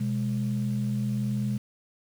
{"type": "tone pair together", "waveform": "sine", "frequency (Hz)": [125.46, 206.6], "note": ["B2", "G#3"], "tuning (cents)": [28, -9], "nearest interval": "major sixth", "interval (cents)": 863, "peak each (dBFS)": -27, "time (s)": [0, 1.58], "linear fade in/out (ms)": 10, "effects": ["tanh soft clip ceiling -19 dBFS", "8-bit"]}